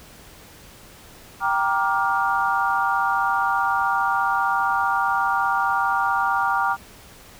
sine chord, G minor seventh, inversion none, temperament just, 784 / 940.8 / 1176 / 1411.2 Hz, G5 / Bb5 / D6 / F6, 0 / +16 / +2 / +18 cents, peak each -24 dBFS, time 1.4-6.77 s, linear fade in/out 50 ms, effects pink hiss -46 dBFS RMS until 7.39 s

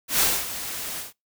white noise with ADSR envelope, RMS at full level -19 dBFS, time 0.08-1.13 s, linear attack 120 ms, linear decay 240 ms, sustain -13 dB, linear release 150 ms, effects noise-tail reverb RT60 0.2 s tail -25 dB re dry

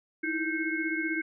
sine tone cluster, 315.5 / 331.2 / 1565 / 2176 Hz, D#4 / E4 / G6 / C#7, +24 / +8 / -3 / -33 cents, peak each -33 / -35 / -33 / -33 dBFS, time 0.23-1.22 s, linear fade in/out 10 ms, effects none

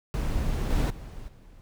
brown noise with level steps, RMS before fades -27 / -23 / -40 / -50 dBFS, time 0.14-1.61 s, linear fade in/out 0 ms, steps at 0.7 / 0.9 / 1.28 s, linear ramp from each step 5 ms, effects none

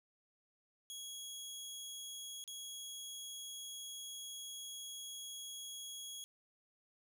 20% pulse tone with dropouts, 3322 Hz, G#7, in tune, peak -40 dBFS, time 0.9-6.24 s, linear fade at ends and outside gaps 0 ms, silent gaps 2.44-2.477 s, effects none

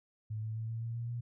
sine tone with pitch steps, 108.3 / 110.07 / 111.86 / 113.68 / 115.54 / 117.42 / 119.34 Hz, A2 / A2 / A2 / A#2 / A#2 / A#2 / A#2, -27 / +1 / +29 / -43 / -15 / +13 / +41 cents, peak -35 dBFS, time 0.3-1.21 s, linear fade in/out 10 ms, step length 130 ms, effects none

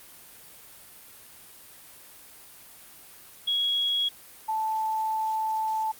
sine tone pair in turn, 3322 / 877.1 Hz, G#7 / A5, 0 / -6 cents, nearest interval octave + major seventh, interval 2306 cents, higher first, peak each -23 / -25 dBFS, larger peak first, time 3.47-4.09 / 4.48-5.92 s, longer second, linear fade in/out 10 ms, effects white hiss -49 dBFS RMS until 5.99 s + Opus 32 kbps

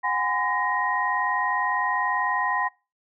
sine tone cluster, 736 / 816 / 1017 / 1875 Hz, F#5 / G#5 / C6 / A#6, -9 / -31 / -50 / +10 cents, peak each -31 / -29 / -25 / -27 dBFS, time 0.03-2.69 s, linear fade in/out 20 ms, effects noise-tail reverb RT60 0.3 s tail -25 dB re dry

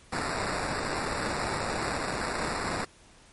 blue noise with sample-and-hold, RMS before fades -31 dBFS, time 0.12-2.85 s, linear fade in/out 10 ms, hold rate 3150 Hz, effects pink hiss -56 dBFS RMS until 3.32 s + MP3 48 kbps

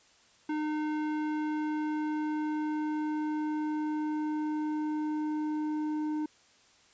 square tone with low-pass filter sweep, 305.1 Hz, D#4, 34 cents flat, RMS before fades -32 dBFS, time 0.49-6.26 s, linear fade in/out 5 ms, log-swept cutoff 1900 to 750 Hz, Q 0.83, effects white hiss -62 dBFS RMS until 6.93 s + resampled to 16000 Hz

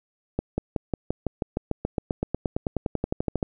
accelerating click train, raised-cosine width 2 ms, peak -11 dBFS, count 26, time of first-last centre 0.39-3.428 s, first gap 190 ms, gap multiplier 0.96, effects none

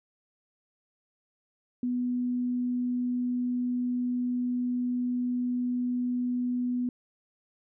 sine tone, 246.9 Hz, B3, in tune, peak -26 dBFS, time 1.83-6.89 s, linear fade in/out 2 ms, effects none

